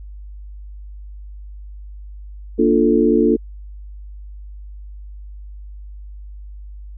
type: chord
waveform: sine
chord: Bb major seventh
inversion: none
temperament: equal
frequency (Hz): 233.1 / 293.7 / 349.2 / 440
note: Bb3 / D4 / F4 / A4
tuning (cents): 0 / 0 / 0 / 0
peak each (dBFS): -17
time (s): 2.58-3.37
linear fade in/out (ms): 20
effects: added 50 Hz sine -32 dBFS peak until 6.97 s